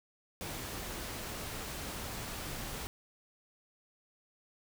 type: noise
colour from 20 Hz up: pink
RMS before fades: -41 dBFS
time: 0.41-2.87 s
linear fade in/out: 0 ms
effects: none